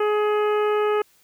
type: harmonic tone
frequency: 420.7 Hz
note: G#4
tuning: 22 cents sharp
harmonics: 1 / 2 / 3 / 4 / 5 / 6 / 7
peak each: -19 / -29 / -27 / -36 / -39 / -38 / -41 dBFS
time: 0-1.02 s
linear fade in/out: 5 ms
effects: white hiss -59 dBFS RMS until 1.23 s